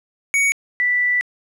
square / sine tone pair in turn, 2240 / 1971.6 Hz, C#7 / B6, +18 / -3 cents, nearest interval major second, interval 221 cents, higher first, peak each -15 dBFS, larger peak neither, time 0.34-0.52 / 0.8-1.21 s, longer second, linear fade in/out 0 ms, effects low-pass 12000 Hz 12 dB/octave + 9-bit

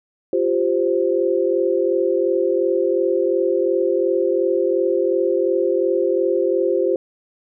sine chord, F suspended second, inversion none, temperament equal, 349.2 / 392 / 523.3 Hz, F4 / G4 / C5, 0 / 0 / 0 cents, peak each -20 dBFS, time 0.33-6.96 s, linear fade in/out 2 ms, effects none

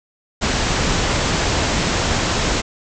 pink low-pass noise, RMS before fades -19 dBFS, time 0.41-2.62 s, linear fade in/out 20 ms, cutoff 7700 Hz, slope 96 dB/octave, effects none

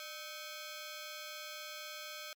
10% pulse ring-modulated tone, 944 Hz, A#5, 22 cents sharp, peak -32 dBFS, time 0-2.33 s, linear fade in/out 0 ms, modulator 340 Hz, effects MP3 96 kbps

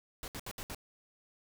pink noise bursts, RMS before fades -42 dBFS, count 5, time 0.23-0.747 s, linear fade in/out 0 ms, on 49 ms, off 68 ms, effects none

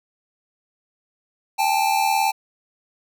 square tone pair together, 793.4 / 872 Hz, G5 / A5, +21 / -16 cents, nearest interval major second, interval 163 cents, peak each -21 dBFS, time 1.58-2.32 s, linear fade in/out 20 ms, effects none

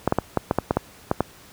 clicks, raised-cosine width 1 ms, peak -4 dBFS, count 10, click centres 0.076 / 0.124 / 0.186 / 0.373 / 0.511 / 0.586 / 0.709 / 0.77 / 1.114 / 1.206 s, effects pink hiss -48 dBFS RMS until 1.52 s + high-pass 60 Hz 12 dB/octave

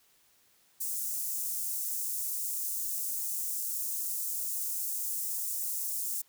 white high-pass noise, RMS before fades -34 dBFS, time 0.8-6.22 s, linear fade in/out 10 ms, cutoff 6900 Hz, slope 24 dB/octave, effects white hiss -66 dBFS RMS until 6.28 s

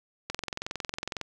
click train, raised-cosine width 0.2 ms, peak -15 dBFS, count 21, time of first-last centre 0.3-1.213 s, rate 21.9 Hz, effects none

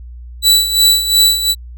sawtooth tone with tremolo, 3951 Hz, B7, in tune, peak -3 dBFS, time 0.42-1.55 s, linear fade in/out 50 ms, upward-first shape sine, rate 2.8 Hz, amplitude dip 70%, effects added 60 Hz sine -29 dBFS peak until 1.77 s

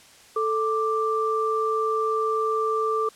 sine tone pair together, 440 / 1178 Hz, A4 / D6, 0 / +5 cents, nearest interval octave + perfect fourth, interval 1705 cents, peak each -24 dBFS, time 0.36-3.09 s, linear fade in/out 5 ms, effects white hiss -51 dBFS RMS until 3.15 s + low-pass 9000 Hz 12 dB/octave

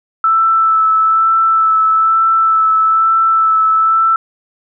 sine tone with vibrato, 1318.5 Hz, E6, in tune, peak -8 dBFS, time 0.24-4.16 s, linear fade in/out 2 ms, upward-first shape sine, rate 1.1 Hz, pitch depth 15 cents each way, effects none

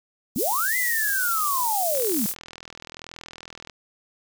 white high-pass noise, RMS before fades -27 dBFS, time 0.35-2.35 s, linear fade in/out 50 ms, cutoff 7100 Hz, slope 12 dB/octave
sine linear two-way sweep, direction up then down, 185 to 2050 to 185 Hz, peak -23 dBFS, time 0.36-2.26 s, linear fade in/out 0 ms, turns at 0.77 s
click train, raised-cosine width 0.2 ms, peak -21 dBFS, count 73, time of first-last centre 1.95-3.698 s, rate 41.2 Hz
effects none

